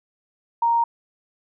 sine tone, 932.3 Hz, A#5, in tune, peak -16 dBFS, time 0.62-0.84 s, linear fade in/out 5 ms, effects none

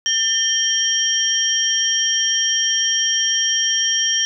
sine tone cluster, 1799 / 3157 / 5650 Hz, A6 / G7 / F8, +38 / +12 / +19 cents, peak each -24 / -19 / -19 dBFS, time 0.06-4.25 s, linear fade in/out 0 ms, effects none

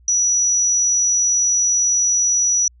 sine tone with amplitude modulation, 5870 Hz, F#8, 15 cents flat, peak -12 dBFS, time 0.08-2.68 s, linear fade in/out 2 ms, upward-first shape sine, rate 218 Hz, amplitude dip 40%, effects added 60 Hz sine -47 dBFS peak until 2.8 s

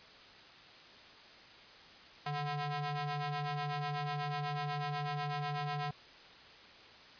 sawtooth ring-modulated tone, 291.3 Hz, D4, 14 cents flat, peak -28 dBFS, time 2.26-5.91 s, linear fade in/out 5 ms, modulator 441 Hz, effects white hiss -55 dBFS RMS until 7.19 s + resampled to 11025 Hz

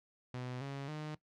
sawtooth tone with pitch steps, 125.5 / 138.45 / 152.73 Hz, B2 / C#3 / D#3, +28 / -2 / -32 cents, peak -36 dBFS, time 0.34-1.15 s, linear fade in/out 2 ms, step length 270 ms, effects noise-tail reverb RT60 0.1 s tail -18 dB re dry + low-pass 5000 Hz 12 dB/octave

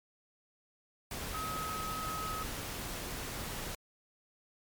sine tone in noise, 1275 Hz, D#6, 42 cents sharp, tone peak -37 dBFS, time 1.34-2.43 s, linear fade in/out 2 ms, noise pink, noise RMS -40 dBFS, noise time 1.11-3.75 s, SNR 0 dB, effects MP3 96 kbps

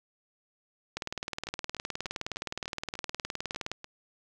two click trains, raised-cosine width 0.2 ms, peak -24 / -16 dBFS, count 9 / 54, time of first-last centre 1.47-3.844 / 0.97-3.716 s, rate 3.37 / 19.3 Hz, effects none

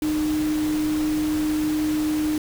sine tone in noise, 306 Hz, D#4, 29 cents flat, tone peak -20 dBFS, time 0.02-2.38 s, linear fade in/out 2 ms, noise pink, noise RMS -34 dBFS, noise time 0.02-2.38 s, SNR +11 dB, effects none

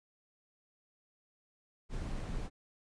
brown noise, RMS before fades -38 dBFS, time 1.89-2.5 s, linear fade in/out 50 ms, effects resampled to 22050 Hz

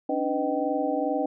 sine tone cluster, 279.8 / 302.2 / 500 / 621 / 773 Hz, C#4 / D4 / B4 / D#5 / G5, +16 / +50 / +21 / -3 / -24 cents, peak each -30 dBFS, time 0.09-1.26 s, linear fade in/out 5 ms, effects none

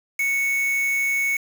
triangle tone with quantisation, 2217 Hz, C#7, in tune, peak -18 dBFS, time 0.19-1.37 s, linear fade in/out 5 ms, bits 5, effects none

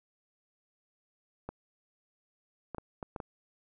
clicks, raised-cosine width 1 ms, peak -24 dBFS, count 6, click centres 1.49 / 2.747 / 2.783 / 3.028 / 3.162 / 3.202 s, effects none

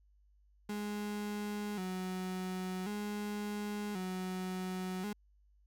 35% pulse tone with vibrato, 196 Hz, G3, in tune, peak -35 dBFS, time 0.69-5.13 s, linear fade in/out 5 ms, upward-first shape square, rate 0.46 Hz, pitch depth 100 cents each way, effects added 50 Hz sine -64 dBFS peak until 5.66 s

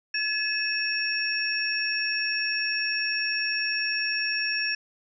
sine tone cluster, 1710 / 2595 / 5520 Hz, A6 / E7 / F8, -50 / -28 / -21 cents, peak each -29 dBFS, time 0.14-4.75 s, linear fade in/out 5 ms, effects none

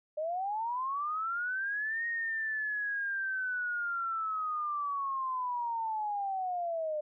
sine linear two-way sweep, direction up then down, 596 to 1871 to 596 Hz, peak -31 dBFS, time 0.17-7.01 s, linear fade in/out 10 ms, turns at 2.06 s, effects none

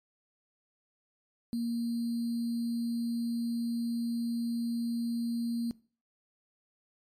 sine tone with sample-and-hold, 234.2 Hz, A#3, 8 cents sharp, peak -29 dBFS, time 1.53-5.71 s, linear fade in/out 0 ms, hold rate 4410 Hz, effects noise-tail reverb RT60 0.4 s tail -20 dB re dry + MP3 64 kbps

